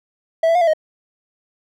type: tone with pitch steps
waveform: triangle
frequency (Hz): 654 / 665 / 713 / 670 / 625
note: E5 / E5 / F5 / E5 / D#5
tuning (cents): -14 / +15 / +36 / +28 / +8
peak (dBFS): -10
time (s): 0.43-0.735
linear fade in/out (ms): 5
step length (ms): 61
effects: none